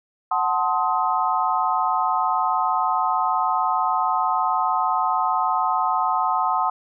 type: chord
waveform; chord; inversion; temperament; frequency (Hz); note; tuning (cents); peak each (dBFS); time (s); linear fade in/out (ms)
sine; F# diminished seventh; none; equal with one note detuned; 740 / 880 / 1046.5 / 1261.9; F#5 / A5 / C6 / Eb6; 0 / 0 / 0 / +24; -24; 0.31-6.7; 5
effects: none